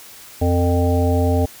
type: harmonic tone with a mistuned harmonic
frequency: 86.9 Hz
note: F2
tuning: 8 cents flat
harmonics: 1 / 3 / 5 / 7 / 9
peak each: -16 / -21 / -23 / -24 / -26 dBFS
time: 0.41-1.46 s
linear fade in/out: 10 ms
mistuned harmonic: 5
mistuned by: +49 cents
effects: white hiss -41 dBFS RMS until 1.6 s